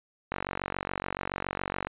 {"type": "click train", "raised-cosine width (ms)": 0.5, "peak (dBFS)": -15, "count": 74, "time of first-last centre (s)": [0.32, 1.87], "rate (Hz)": 47.1, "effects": ["resampled to 8000 Hz"]}